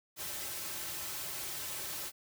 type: noise with comb filter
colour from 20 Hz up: white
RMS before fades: -40 dBFS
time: 0.16-2.12 s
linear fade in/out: 50 ms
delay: 4.2 ms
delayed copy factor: -0.65
effects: none